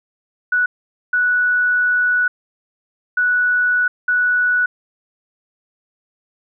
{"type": "tone bursts at uneven times", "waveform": "sine", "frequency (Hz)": 1475, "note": "F#6", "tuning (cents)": -6, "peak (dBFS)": -13, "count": 4, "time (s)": [[0.52, 0.66], [1.13, 2.28], [3.17, 3.88], [4.08, 4.66]], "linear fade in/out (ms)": 5, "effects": []}